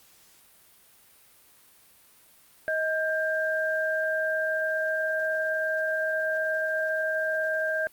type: tone pair together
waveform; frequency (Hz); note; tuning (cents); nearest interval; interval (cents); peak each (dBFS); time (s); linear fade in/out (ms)
sine; 631 / 1590; D#5 / G6; +24 / +24; octave + major third; 1600; -27; 2.68-7.87; 0
effects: white hiss -57 dBFS RMS until 7.92 s + Opus 48 kbps